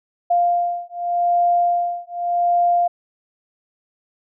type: beating tone pair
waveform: sine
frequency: 698.5 / 699.35 Hz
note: F5 / F5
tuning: 0 / +2 cents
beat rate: 0.85 Hz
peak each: -19 dBFS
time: 0.3-2.88 s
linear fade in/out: 10 ms
effects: none